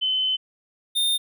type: tone pair in turn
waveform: sine / square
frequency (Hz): 3047 / 3633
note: G7 / A#7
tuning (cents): -50 / -45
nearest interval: minor third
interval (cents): 305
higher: second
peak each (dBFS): -20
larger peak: neither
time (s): 0.01-0.37 / 0.95-1.18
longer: first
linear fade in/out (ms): 20
effects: none